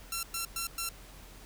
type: tone bursts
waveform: 5% pulse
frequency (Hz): 1355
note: E6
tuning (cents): +47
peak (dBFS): -21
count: 4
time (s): 0.12-0.89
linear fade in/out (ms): 2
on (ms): 110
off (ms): 110
effects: added 44 Hz sine -51 dBFS peak until 1.45 s + pink hiss -53 dBFS RMS until 1.45 s